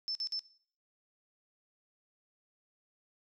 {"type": "tone bursts", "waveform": "sine", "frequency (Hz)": 5290, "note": "E8", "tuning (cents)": 5, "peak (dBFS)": -33, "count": 3, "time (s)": [0.08, 0.393], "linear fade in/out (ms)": 0, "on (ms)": 71, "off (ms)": 50, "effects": ["noise-tail reverb RT60 0.5 s tail -18 dB re dry"]}